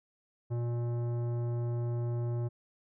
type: tone with tanh clipping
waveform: sine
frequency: 119.2 Hz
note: A#2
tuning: 39 cents sharp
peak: -32 dBFS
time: 0.5-2.49 s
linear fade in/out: 20 ms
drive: 14 dB
effects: none